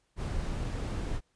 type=noise; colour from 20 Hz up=brown; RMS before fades=-33 dBFS; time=0.16-1.21 s; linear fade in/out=50 ms; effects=pink hiss -74 dBFS RMS until 1.35 s + resampled to 22050 Hz